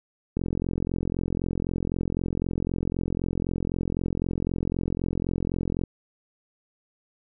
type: click train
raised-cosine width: 3 ms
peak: -14 dBFS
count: 241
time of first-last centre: 0.37-5.837 s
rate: 43.9 Hz
effects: none